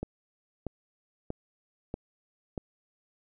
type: click train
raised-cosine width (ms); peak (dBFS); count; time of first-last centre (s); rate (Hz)
2; -20; 5; 0.03-2.578; 1.57
effects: none